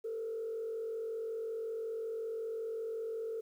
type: tone with frequency modulation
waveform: sine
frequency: 450 Hz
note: A4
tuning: 39 cents sharp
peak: -35 dBFS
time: 0.04-3.41 s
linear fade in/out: 10 ms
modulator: 45.4 Hz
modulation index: 0.55
effects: tanh soft clip ceiling -31 dBFS + 11-bit